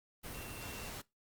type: tone in noise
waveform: sine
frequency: 2727 Hz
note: F7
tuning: 42 cents flat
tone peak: -51 dBFS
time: 0.33-0.89 s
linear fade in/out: 20 ms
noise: pink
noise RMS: -45 dBFS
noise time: 0.23-1.02 s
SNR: -9 dB
effects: noise-tail reverb RT60 0.2 s tail -21 dB re dry + Opus 32 kbps